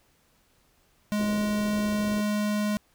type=tone; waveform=square; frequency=209.1 Hz; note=G#3; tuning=12 cents sharp; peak=-25 dBFS; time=1.12-2.77 s; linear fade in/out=0 ms
type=low-pass noise; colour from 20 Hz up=white; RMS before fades=-40 dBFS; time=1.19-2.21 s; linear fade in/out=5 ms; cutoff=500 Hz; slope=24 dB/octave
effects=pink hiss -65 dBFS RMS until 2.94 s